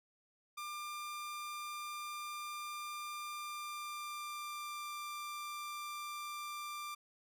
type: tone with pitch glide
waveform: sawtooth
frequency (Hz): 1195 to 1185.4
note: D6 to D6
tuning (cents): +30 to +16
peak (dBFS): -38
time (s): 0.57-6.95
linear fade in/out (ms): 10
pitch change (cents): -14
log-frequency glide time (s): 3.24-4.94
effects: none